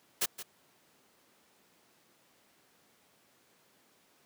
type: noise with echo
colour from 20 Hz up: white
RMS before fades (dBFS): -29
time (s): 0.21-0.26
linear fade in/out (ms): 10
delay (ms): 170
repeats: 1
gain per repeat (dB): -13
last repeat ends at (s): 0.43
effects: pink hiss -66 dBFS RMS until 4.25 s + high-pass 200 Hz 12 dB/octave